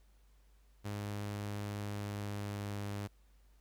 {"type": "tone with pitch glide", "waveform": "sawtooth", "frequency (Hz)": [102.8, 101.68], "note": ["G#2", "G#2"], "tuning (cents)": [-17, -36], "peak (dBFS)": -34, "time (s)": [0.84, 3.08], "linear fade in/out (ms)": 20, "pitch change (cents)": -19, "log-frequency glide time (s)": [1.68, 2.93], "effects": ["added 50 Hz sine -62 dBFS peak until 3.6 s", "pink hiss -74 dBFS RMS until 3.6 s"]}